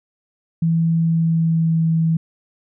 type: tone with pitch glide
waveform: sine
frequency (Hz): 164.81 to 162.73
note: E3 to E3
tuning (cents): 0 to -22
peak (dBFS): -14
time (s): 0.62-2.17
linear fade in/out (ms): 5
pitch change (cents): -22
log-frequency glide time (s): 0.98-1.85
effects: none